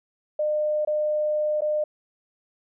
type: tone with dropouts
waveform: sine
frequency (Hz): 605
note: D#5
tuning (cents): -49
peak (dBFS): -21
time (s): 0.39-1.84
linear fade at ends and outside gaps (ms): 5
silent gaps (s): 0.85-0.873 / 1.608-1.618
effects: none